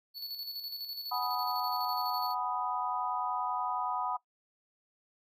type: tone with tremolo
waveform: square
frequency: 4435 Hz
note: C#8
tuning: in tune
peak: -36 dBFS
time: 0.14-2.35 s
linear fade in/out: 50 ms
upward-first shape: square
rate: 12 Hz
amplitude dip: 45%
type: chord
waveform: sine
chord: G# minor seventh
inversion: third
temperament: equal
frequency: 740 / 830.6 / 987.8 / 1244.5 Hz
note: F#5 / G#5 / B5 / D#6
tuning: 0 / 0 / 0 / 0 cents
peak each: -36 / -40 / -35 / -37 dBFS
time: 1.11-4.17 s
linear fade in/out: 10 ms
effects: noise-tail reverb RT60 0.1 s tail -18 dB re dry